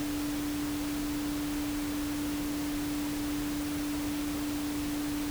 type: tone in noise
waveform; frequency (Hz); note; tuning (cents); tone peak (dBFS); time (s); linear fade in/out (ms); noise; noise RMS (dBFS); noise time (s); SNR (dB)
sine; 293.4; D4; -2; -31; 0-5.3; 0; pink; -39; 0-5.3; +5
effects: none